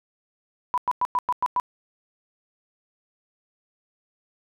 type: tone bursts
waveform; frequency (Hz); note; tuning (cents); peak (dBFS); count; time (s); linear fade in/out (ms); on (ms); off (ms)
sine; 991; B5; +6; -19; 7; 0.74-1.599; 0; 37; 100
effects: none